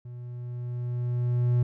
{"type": "tone with level ramp", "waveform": "triangle", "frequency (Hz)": 122, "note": "B2", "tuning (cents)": -21, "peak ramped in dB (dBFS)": [-36, -17], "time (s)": [0.05, 1.63], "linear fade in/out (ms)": 5, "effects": []}